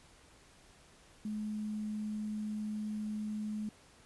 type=tone with quantisation; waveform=sine; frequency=212.7 Hz; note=G#3; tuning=42 cents sharp; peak=-35 dBFS; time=1.25-3.69 s; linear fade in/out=2 ms; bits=10; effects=pink hiss -61 dBFS RMS until 4.05 s + resampled to 24000 Hz